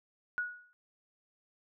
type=tone with exponential decay; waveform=sine; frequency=1459 Hz; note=F#6; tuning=25 cents flat; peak=-28 dBFS; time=0.38-0.73 s; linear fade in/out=0 ms; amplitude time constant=76 ms; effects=none